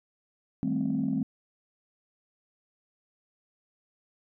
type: chord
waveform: sine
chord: A half-diminished seventh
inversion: second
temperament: just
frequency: 158.4 / 198 / 220 / 264 Hz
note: Eb3 / G3 / A3 / C4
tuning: +31 / +18 / 0 / +16 cents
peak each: -33 / -31 / -31 / -28 dBFS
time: 0.63-1.23 s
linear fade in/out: 0 ms
effects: tanh soft clip ceiling -19 dBFS